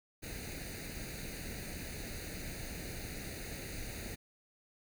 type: noise with comb filter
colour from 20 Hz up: pink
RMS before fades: -43 dBFS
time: 0.22-4.16 s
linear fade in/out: 20 ms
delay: 0.46 ms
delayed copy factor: +0.8
effects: none